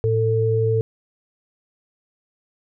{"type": "tone pair together", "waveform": "sine", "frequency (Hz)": [111.5, 446], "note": ["A2", "A4"], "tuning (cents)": [23, 23], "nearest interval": "2 octaves", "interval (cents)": 2400, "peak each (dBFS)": -19, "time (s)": [0.04, 0.81], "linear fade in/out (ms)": 0, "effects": []}